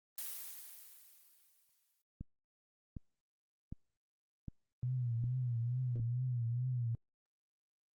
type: noise with exponential decay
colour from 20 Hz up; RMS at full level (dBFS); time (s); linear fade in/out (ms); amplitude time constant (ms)
blue; -41; 0.18-2.02; 2; 400
type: click train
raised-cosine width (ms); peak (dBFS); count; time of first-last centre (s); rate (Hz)
5; -31; 6; 2.21-5.998; 1.32
type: tone with vibrato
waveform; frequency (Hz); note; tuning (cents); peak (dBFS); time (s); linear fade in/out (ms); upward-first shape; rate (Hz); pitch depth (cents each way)
sine; 121.8; B2; -24; -33; 4.83-6.95; 0; triangle; 2.3; 110
effects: Opus 32 kbps